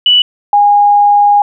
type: tone pair in turn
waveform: sine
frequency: 2960 / 819.7 Hz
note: F#7 / G#5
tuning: 0 / -23 cents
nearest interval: octave + minor seventh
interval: 2223 cents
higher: first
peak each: -4 dBFS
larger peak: neither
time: 0.06-0.22 / 0.53-1.42 s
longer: second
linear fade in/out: 2 ms
effects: none